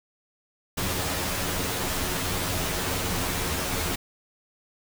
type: noise with comb filter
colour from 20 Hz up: pink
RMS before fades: -28 dBFS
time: 0.77-3.96 s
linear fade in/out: 10 ms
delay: 11 ms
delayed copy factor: +0.9
effects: none